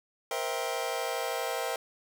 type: chord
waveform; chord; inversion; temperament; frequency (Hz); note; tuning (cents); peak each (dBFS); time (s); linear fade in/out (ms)
sawtooth; C dominant seventh; third; just; 470.9 / 523.3 / 654.1 / 784.9; Bb4 / C5 / E5 / G5; +18 / 0 / -14 / +2; -32; 0.31-1.76; 2
effects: none